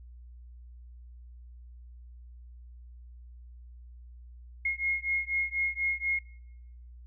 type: beating tone pair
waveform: sine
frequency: 2152 / 2156.1 Hz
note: C7 / C#7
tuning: +48 / -49 cents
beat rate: 4.1 Hz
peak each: -31 dBFS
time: 4.65-6.19 s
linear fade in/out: 5 ms
effects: noise-tail reverb RT60 0.9 s tail -24 dB re dry + added 60 Hz sine -46 dBFS peak until 7.06 s